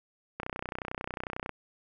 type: click train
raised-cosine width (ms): 0.5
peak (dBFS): -19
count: 35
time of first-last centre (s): 0.4-1.493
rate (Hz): 31.1
effects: none